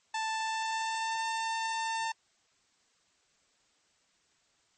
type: tone with pitch glide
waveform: sawtooth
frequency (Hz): 883 to 899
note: A5 to A5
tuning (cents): +6 to +37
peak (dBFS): -27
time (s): 0.14-2.12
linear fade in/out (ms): 5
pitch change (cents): +31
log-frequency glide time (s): 0.33-1.27
effects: white hiss -70 dBFS RMS until 4.77 s + MP3 32 kbps